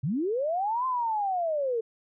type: linear two-way sweep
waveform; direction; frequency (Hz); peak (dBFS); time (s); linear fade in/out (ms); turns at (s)
sine; up then down; 116.54 to 1046.5 to 438.5; -25; 0.03-1.81; 10; 0.86
effects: none